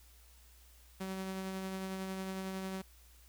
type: tone with tremolo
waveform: sawtooth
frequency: 190 Hz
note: F#3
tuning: 46 cents sharp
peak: -33 dBFS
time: 1-2.82 s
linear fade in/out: 10 ms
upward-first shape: triangle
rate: 11 Hz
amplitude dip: 30%
effects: added 60 Hz sine -59 dBFS peak until 3.28 s + white hiss -64 dBFS RMS until 3.28 s